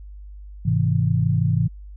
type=chord; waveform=sine; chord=Ab augmented; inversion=none; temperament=just; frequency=103.83 / 129.78 / 162.23 Hz; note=Ab2 / C3 / E3; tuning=0 / -14 / -27 cents; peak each=-21 dBFS; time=0.65-1.68 s; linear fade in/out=10 ms; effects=added 50 Hz sine -36 dBFS peak until 1.96 s